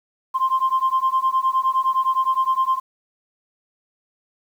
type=beating tone pair; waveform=sine; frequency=1046 / 1055.7 Hz; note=C6 / C6; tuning=-1 / +15 cents; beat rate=9.7 Hz; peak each=-19 dBFS; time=0.34-2.8 s; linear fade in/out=20 ms; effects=tanh soft clip ceiling -11 dBFS + 8-bit